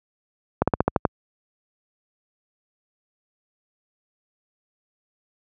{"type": "slowing click train", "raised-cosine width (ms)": 1, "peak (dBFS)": -3, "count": 7, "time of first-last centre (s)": [0.62, 1.052], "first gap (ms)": 56, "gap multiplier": 1.1, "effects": ["high-pass 60 Hz 12 dB/octave"]}